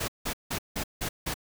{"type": "noise bursts", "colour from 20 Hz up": "pink", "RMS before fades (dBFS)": -31, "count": 6, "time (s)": [0, 1.342], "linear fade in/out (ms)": 10, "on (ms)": 82, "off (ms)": 170, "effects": []}